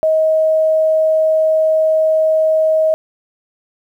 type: tone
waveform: sine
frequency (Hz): 632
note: D#5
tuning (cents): +27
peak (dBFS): -10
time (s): 0.03-2.94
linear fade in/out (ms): 0
effects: 8-bit